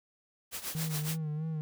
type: noise with tremolo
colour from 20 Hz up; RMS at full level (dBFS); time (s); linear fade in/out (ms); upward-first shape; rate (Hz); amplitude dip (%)
white; -35; 0.51-1.18; 50; triangle; 7.2; 85
type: tone with vibrato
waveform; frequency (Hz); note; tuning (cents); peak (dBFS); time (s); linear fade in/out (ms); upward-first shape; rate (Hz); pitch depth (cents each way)
triangle; 155.56; D#3; 0; -30; 0.75-1.61; 0; sine; 3.1; 60
effects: none